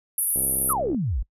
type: band-pass noise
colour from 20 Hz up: white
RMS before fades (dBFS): -24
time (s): 0.18-0.73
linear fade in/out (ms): 2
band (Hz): 9700 to 12000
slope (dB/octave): 96
type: click train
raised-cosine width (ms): 2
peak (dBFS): -22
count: 40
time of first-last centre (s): 0.36-0.946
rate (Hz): 66.5
type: exponential sweep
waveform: sine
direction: down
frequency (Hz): 1397 to 43.07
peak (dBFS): -22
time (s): 0.69-1.23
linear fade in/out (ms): 10
effects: noise-tail reverb RT60 0.1 s tail -24 dB re dry